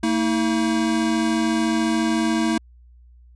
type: tone pair together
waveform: square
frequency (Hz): 226.9 / 320.9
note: A#3 / E4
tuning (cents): -47 / -46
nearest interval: tritone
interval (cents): 601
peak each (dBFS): -22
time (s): 0.03-2.58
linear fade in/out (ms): 5
effects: added 60 Hz sine -46 dBFS peak until 3.35 s + resampled to 22050 Hz